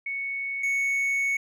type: tone pair in turn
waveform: sine / triangle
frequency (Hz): 2217 / 2217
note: C#7 / C#7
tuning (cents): 0 / 0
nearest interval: unison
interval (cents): 0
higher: neither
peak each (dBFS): -28 / -21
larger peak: second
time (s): 0.06-0.63 / 0.63-1.37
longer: second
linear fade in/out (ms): 5
effects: none